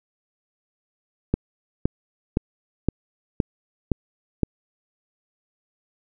click train, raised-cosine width 3 ms, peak -6 dBFS, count 7, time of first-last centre 1.34-4.433 s, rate 1.94 Hz, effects none

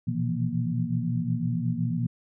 sine tone cluster, 118.9 / 124.5 / 164.2 / 172.2 / 235.5 Hz, A#2 / B2 / E3 / F3 / A#3, +35 / +14 / -6 / -24 / +18 cents, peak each -31 dBFS, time 0.07-2.07 s, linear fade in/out 10 ms, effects none

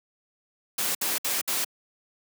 white noise bursts, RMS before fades -27 dBFS, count 4, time 0.78-1.646 s, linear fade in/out 5 ms, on 170 ms, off 62 ms, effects high-pass 200 Hz 12 dB/octave

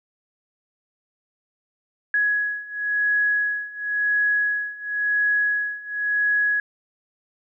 sine beating tone pair, 1674 / 1674.95 Hz, G#6 / G#6, +13 / +14 cents, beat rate 0.95 Hz, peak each -24 / -22 dBFS, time 2.14-6.6 s, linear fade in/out 2 ms, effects none

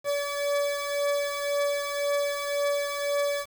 40% pulse beating tone pair, 572 / 573.9 Hz, D5 / D5, -46 / -40 cents, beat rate 1.9 Hz, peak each -26 / -31 dBFS, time 0.04-3.46 s, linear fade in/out 50 ms, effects 8-bit

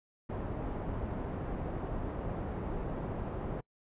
pink low-pass noise, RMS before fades -37 dBFS, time 0.29-3.61 s, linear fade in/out 10 ms, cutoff 790 Hz, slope 12 dB/octave, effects noise-tail reverb RT60 0.1 s tail -26 dB re dry + resampled to 8000 Hz

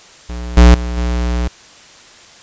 square tone with level steps, 60.1 Hz, B1, 46 cents flat, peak -23 / -3 / -19 / -15 dBFS, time 0.29-1.48 s, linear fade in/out 5 ms, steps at 0.57 / 0.74 / 0.97 s, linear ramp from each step 5 ms, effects white hiss -41 dBFS RMS until 2.42 s + resampled to 16000 Hz

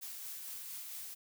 blue noise with tremolo, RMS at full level -44 dBFS, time 0.01-1.15 s, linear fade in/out 20 ms, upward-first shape sine, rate 4.4 Hz, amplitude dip 25%, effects none

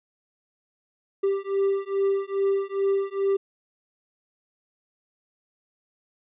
triangle beating tone pair, 392 / 394.4 Hz, G4 / G4, 0 / +11 cents, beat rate 2.4 Hz, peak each -23 dBFS, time 1.23-3.37 s, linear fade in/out 10 ms, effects resampled to 8000 Hz

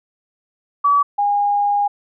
sine tone pair in turn, 1144 / 816 Hz, D6 / G#5, -46 / -31 cents, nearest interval tritone, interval 585 cents, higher first, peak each -11 / -14 dBFS, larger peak first, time 0.84-1.03 / 1.18-1.88 s, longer second, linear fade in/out 10 ms, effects none

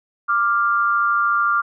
sine tone pair together, 1181 / 1394.3 Hz, D6 / F6, +9 / -3 cents, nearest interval minor third, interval 288 cents, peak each -18 dBFS, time 0.28-1.62 s, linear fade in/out 20 ms, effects none

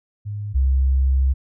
sine tone pair in turn, 103.5 / 66.35 Hz, G#2 / C2, -5 / +25 cents, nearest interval minor sixth, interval 770 cents, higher first, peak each -25 / -14 dBFS, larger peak second, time 0.25-0.54 / 0.54-1.34 s, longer second, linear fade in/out 20 ms, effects none

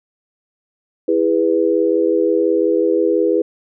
sine chord, E major, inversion none, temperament equal with one note detuned, 329.6 / 408.2 / 493.9 Hz, E4 / G#4 / B4, 0 / -30 / 0 cents, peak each -17 dBFS, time 1.08-3.42 s, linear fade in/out 5 ms, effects none

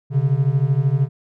triangle beating tone pair, 130.81 / 143.81 Hz, C3 / D3, 0 / -36 cents, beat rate 13 Hz, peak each -16 dBFS, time 0.1-1.09 s, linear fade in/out 50 ms, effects none

